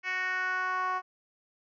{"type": "tone with band-pass filter sweep", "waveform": "10% pulse", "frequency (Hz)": 370, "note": "F#4", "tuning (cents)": 0, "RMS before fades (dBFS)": -31, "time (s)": [0.03, 1.02], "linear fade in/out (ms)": 50, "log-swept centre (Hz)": [2200, 970], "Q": 3, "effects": ["resampled to 16000 Hz"]}